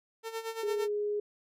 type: tone with tremolo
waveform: sawtooth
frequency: 450 Hz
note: A4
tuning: 39 cents sharp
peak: -29 dBFS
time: 0.23-0.89 s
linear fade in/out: 50 ms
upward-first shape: sine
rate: 8.8 Hz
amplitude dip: 75%
type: tone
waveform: sine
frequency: 415.3 Hz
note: G#4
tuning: in tune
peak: -29 dBFS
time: 0.63-1.2 s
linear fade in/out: 5 ms
effects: resampled to 32000 Hz